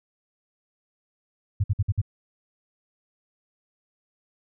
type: tone bursts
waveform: sine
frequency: 100 Hz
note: G2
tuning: 35 cents sharp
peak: -18 dBFS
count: 5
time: 1.6-2.016 s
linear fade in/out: 10 ms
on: 40 ms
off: 54 ms
effects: none